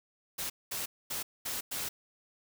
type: noise bursts at uneven times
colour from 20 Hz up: white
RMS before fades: -36 dBFS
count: 5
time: 0.38-0.5 / 0.71-0.86 / 1.1-1.23 / 1.45-1.61 / 1.71-1.89 s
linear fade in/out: 10 ms
effects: none